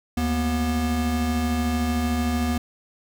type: tone pair together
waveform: square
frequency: 75.97 / 241.2 Hz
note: D#2 / B3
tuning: -41 / -41 cents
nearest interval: octave + minor sixth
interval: 2000 cents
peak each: -26 / -24 dBFS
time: 0.17-2.58 s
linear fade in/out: 5 ms
effects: none